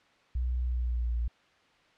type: tone with pitch glide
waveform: sine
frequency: 61.74 to 58.48 Hz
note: B1 to A#1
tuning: 0 to +6 cents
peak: -27 dBFS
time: 0.35-1.28 s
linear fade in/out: 5 ms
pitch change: -94 cents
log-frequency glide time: 0.65-1.16 s
effects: white hiss -63 dBFS RMS until 1.97 s + low-pass 3000 Hz 12 dB/octave